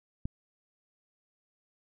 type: click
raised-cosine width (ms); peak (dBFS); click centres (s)
5; -21; 0.255
effects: none